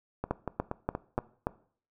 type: two click trains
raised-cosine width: 1 ms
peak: -18 / -14 dBFS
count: 5 / 5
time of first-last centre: 0.24-1.188 / 0.31-1.469 s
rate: 4.22 / 3.45 Hz
effects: noise-tail reverb RT60 0.5 s tail -19 dB re dry